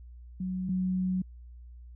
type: tone pair in turn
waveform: sine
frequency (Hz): 185 / 185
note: F#3 / F#3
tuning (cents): 0 / 0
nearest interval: unison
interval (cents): 0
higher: neither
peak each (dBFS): -30 / -26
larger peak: second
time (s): 0.4-0.69 / 0.69-1.22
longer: second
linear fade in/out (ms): 5
effects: added 60 Hz sine -45 dBFS peak until 1.95 s